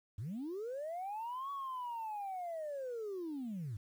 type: linear two-way sweep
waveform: sine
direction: up then down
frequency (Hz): 87.4 to 1131 to 95.1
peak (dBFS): -37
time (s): 0.18-3.77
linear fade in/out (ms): 5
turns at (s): 1.51
effects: tanh soft clip ceiling -36 dBFS + 11-bit